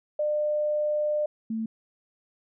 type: tone pair in turn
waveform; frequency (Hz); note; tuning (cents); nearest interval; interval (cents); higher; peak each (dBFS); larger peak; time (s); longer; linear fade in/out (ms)
sine; 600 / 222.8; D5 / A3; +37 / +22; octave + perfect fourth; 1715; first; -23 / -27; first; 0.19-1.26 / 1.5-1.66; first; 5
effects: none